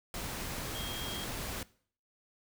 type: tone in noise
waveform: sine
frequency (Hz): 3242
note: G#7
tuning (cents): -42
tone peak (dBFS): -41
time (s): 0.75-1.24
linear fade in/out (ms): 2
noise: pink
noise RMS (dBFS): -39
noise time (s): 0.14-1.63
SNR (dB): -5
effects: noise-tail reverb RT60 0.5 s tail -20 dB re dry